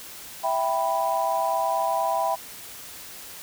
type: chord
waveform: sine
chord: E minor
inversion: none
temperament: equal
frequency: 659.3 / 784 / 987.8 Hz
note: E5 / G5 / B5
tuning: 0 / 0 / 0 cents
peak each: -26 dBFS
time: 0.43-2.36 s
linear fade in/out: 20 ms
effects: white hiss -41 dBFS RMS until 3.42 s